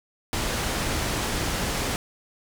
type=low-pass noise; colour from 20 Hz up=pink; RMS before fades=-27 dBFS; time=0.33-1.96 s; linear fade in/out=0 ms; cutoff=10000 Hz; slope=12 dB/octave; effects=none